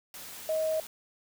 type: tone in noise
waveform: sine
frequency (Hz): 631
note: D#5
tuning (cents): +24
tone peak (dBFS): -26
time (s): 0.49-0.8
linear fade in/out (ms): 2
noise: white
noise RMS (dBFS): -44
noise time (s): 0.14-0.87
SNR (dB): +15
effects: none